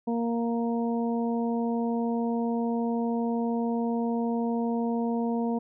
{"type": "harmonic tone", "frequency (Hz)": 233.1, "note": "A#3", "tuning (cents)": 0, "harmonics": [1, 2, 3, 4], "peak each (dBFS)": [-26, -32, -36, -38], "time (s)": [0.07, 5.59], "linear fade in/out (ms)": 10, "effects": []}